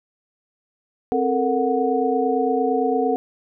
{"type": "tone cluster", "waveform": "sine", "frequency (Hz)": [262.9, 437.8, 466.6, 735], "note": ["C4", "A4", "A#4", "F#5"], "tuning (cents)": [8, -9, 2, -12], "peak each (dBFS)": -23, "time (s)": [1.12, 3.16], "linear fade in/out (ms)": 0, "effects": []}